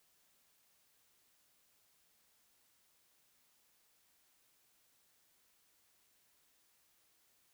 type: silence
effects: white hiss -73 dBFS RMS until 7.53 s